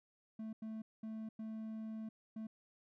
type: tone bursts at uneven times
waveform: triangle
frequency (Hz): 220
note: A3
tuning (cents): 0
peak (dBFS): -40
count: 5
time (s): 0.39-0.53 / 0.62-0.82 / 1.03-1.29 / 1.39-2.09 / 2.36-2.47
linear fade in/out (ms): 5
effects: none